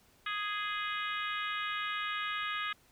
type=harmonic tone with a mistuned harmonic; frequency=415.2 Hz; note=G#4; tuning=in tune; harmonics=3 / 4 / 5 / 6 / 7 / 8 / 9; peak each=-37 / -39 / -41 / -43 / -44 / -45 / -46 dBFS; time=0.26-2.73 s; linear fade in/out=5 ms; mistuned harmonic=7; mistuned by=+23 cents; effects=pink hiss -65 dBFS RMS until 2.91 s